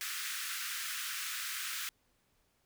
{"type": "high-pass noise", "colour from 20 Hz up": "pink", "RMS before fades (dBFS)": -39, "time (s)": [0.01, 1.89], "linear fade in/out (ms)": 0, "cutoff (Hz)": 1300, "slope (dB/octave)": 48, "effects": ["pink hiss -74 dBFS RMS until 2.65 s"]}